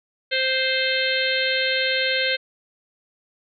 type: harmonic tone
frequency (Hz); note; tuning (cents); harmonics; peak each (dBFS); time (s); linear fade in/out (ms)
523.3; C5; 0; 1 / 3 / 4 / 5 / 6 / 7 / 8; -26 / -26 / -26 / -29 / -28 / -29 / -28; 0.31-2.37; 20
effects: none